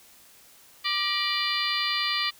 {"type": "harmonic tone with a mistuned harmonic", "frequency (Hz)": 590, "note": "D5", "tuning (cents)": 8, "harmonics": [2, 3, 4, 5, 6, 7, 8], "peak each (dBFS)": [-32, -32, -32, -32, -32, -32, -32], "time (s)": [0.84, 2.31], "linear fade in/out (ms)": 20, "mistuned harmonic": 3, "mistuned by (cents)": 130, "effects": ["white hiss -54 dBFS RMS until 2.39 s"]}